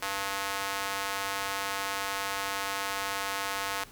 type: tone with high-pass filter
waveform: square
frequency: 98.3 Hz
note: G2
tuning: 5 cents sharp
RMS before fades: -33 dBFS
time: 0.02-3.84 s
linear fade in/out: 5 ms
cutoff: 1000 Hz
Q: 1
effects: pink hiss -52 dBFS RMS until 3.91 s